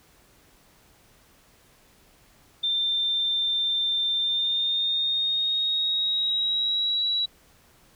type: tone with pitch glide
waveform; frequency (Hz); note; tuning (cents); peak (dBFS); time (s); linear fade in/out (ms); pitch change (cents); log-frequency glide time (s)
sine; 3582 to 3906; A7 to B7; +30 to -20; -22; 2.63-7.26; 10; +150; 4.17-7.05
effects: pink hiss -58 dBFS RMS until 7.95 s